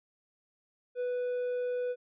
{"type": "tone", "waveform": "triangle", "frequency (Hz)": 494.2, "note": "B4", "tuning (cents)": 1, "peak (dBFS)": -28, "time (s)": [0.95, 1.96], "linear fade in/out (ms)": 50, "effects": ["resampled to 8000 Hz"]}